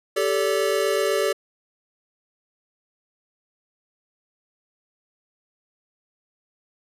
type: chord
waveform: square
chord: G suspended second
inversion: none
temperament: equal with one note detuned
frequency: 392 / 440 / 574.2 Hz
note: G4 / A4 / D5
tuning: 0 / 0 / -39 cents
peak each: -25 dBFS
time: 0.16-1.33 s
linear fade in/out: 10 ms
effects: resampled to 32000 Hz